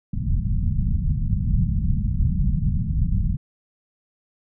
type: low-pass noise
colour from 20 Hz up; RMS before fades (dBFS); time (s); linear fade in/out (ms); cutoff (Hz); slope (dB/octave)
pink; -21; 0.13-3.37; 5; 200; 48
effects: none